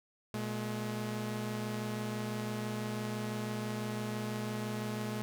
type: tone pair together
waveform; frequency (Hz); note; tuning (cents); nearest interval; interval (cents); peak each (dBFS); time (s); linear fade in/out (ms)
sawtooth; 119.3 / 212.6; A#2 / G#3; +41 / +41; minor seventh; 1000; -35 / -33; 0.34-5.22; 0
effects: none